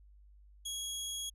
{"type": "tone", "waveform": "20% pulse", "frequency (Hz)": 3316, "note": "G#7", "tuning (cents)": -3, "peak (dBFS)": -32, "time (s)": [0.65, 1.3], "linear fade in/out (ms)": 10, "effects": ["added 50 Hz sine -56 dBFS peak until 1.34 s", "resampled to 32000 Hz"]}